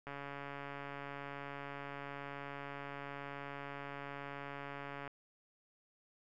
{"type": "click train", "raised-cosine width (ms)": 0.5, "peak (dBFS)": -30, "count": 707, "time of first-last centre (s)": [0.07, 5.077], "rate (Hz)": 141, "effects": []}